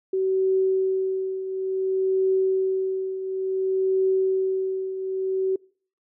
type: tone with tremolo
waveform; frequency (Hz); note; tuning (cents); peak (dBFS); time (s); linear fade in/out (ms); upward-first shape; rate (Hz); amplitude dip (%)
sine; 379.8; F#4; +45; -17; 0.13-5.56; 5; triangle; 0.57; 70
effects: noise-tail reverb RT60 0.5 s tail -26 dB re dry